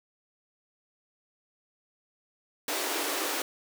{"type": "high-pass noise", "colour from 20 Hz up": "pink", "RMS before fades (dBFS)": -31, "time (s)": [2.68, 3.42], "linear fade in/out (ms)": 2, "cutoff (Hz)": 280, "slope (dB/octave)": 96, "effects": []}